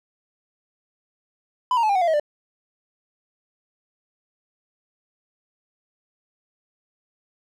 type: tone with pitch steps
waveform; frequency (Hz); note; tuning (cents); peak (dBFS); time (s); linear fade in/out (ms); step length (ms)
triangle; 1002 / 929.5 / 862.3 / 799.9 / 742 / 688.4 / 638.6 / 592.4; B5 / A#5 / A5 / G5 / F#5 / F5 / D#5 / D5; +25 / -5 / -35 / +35 / +5 / -25 / +45 / +15; -15; 1.71-2.198; 2; 61
effects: none